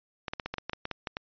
clicks, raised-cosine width 0.3 ms, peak -17 dBFS, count 12, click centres 0.282 / 0.335 / 0.398 / 0.46 / 0.54 / 0.583 / 0.696 / 0.733 / 0.854 / 0.913 / 1.072 / 1.169 s, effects resampled to 11025 Hz

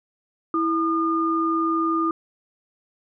sine tone pair together, 327.5 / 1215.2 Hz, E4 / D#6, -11 / -41 cents, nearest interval octave + major seventh, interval 2270 cents, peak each -22 dBFS, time 0.54-2.11 s, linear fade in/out 2 ms, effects none

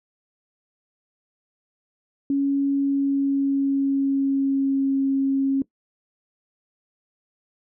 sine tone with pitch glide, 278.2 to 271.7 Hz, C#4 to C#4, +6 to -35 cents, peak -18 dBFS, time 2.3-5.62 s, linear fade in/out 2 ms, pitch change -41 cents, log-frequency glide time 2.71-5 s, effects noise-tail reverb RT60 0.1 s tail -19 dB re dry

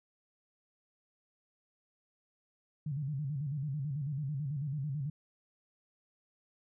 sine tone with vibrato, 142.8 Hz, D3, 48 cents flat, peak -33 dBFS, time 2.86-5.1 s, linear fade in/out 5 ms, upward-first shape square, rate 9.1 Hz, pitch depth 110 cents each way, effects none

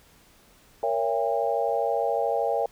sine chord, A# diminished seventh, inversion none, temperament just, 466.2 / 559.4 / 671.3 / 805.5 Hz, A#4 / C#5 / E5 / G5, 0 / +16 / +31 / +47 cents, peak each -28 dBFS, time 0.83-2.66 s, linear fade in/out 2 ms, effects pink hiss -57 dBFS RMS until 2.71 s

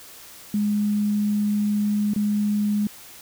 sine tone with dropouts, 207.7 Hz, G#3, in tune, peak -19 dBFS, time 0.54-2.87 s, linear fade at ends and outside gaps 2 ms, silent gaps 2.136-2.161 s, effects white hiss -44 dBFS RMS until 3.21 s

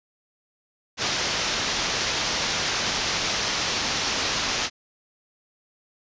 white low-pass noise, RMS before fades -26 dBFS, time 0.97-4.7 s, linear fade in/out 50 ms, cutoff 6300 Hz, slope 48 dB/octave, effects resampled to 16000 Hz

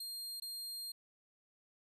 sawtooth tone with dropouts, 4200 Hz, C8, 6 cents sharp, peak -39 dBFS, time 0-0.92 s, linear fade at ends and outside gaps 5 ms, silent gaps 0.4-0.42 s, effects resampled to 32000 Hz

